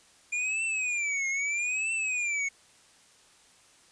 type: tone with vibrato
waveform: square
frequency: 2400 Hz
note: D7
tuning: 37 cents sharp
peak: -28 dBFS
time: 0.32-2.49 s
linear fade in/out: 10 ms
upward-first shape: triangle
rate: 0.78 Hz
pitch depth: 200 cents each way
effects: white hiss -59 dBFS RMS until 3.91 s + resampled to 22050 Hz